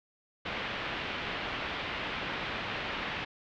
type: low-pass noise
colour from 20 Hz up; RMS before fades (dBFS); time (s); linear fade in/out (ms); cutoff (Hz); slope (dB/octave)
white; -36; 0.45-3.25; 10; 3200; 24
effects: low-pass 5000 Hz 12 dB/octave